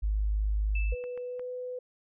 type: tone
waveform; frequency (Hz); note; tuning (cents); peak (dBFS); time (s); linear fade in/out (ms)
sine; 51.91; G#1; 0; -25; 0.02-0.95; 20
type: tone with exponential decay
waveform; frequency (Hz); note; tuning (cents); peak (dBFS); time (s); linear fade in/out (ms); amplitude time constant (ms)
sine; 2637; E7; 0; -34; 0.75-1.4; 5; 140
type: tone with pitch glide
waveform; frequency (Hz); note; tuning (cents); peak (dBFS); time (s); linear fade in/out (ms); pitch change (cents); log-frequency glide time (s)
sine; 493.9 to 500.2; B4 to B4; 0 to +22; -34; 0.92-1.79; 5; +22; 1.21-1.51
type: clicks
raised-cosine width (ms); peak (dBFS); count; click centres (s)
0.5; -34; 3; 1.04 / 1.176 / 1.395
effects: none